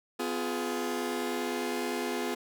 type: chord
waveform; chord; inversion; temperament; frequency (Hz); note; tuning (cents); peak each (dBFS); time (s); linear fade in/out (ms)
sawtooth; F diminished; second; just; 251.4 / 349.2 / 419.1; Cb4 / F4 / Ab4; +31 / 0 / +16; -31; 0.19-2.35; 10
effects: none